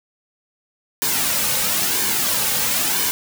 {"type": "noise with flanger", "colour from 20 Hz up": "white", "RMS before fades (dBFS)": -20, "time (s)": [1.02, 3.11], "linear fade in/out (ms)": 0, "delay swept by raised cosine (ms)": [1.5, 3], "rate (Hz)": 1, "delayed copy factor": -0.6, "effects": []}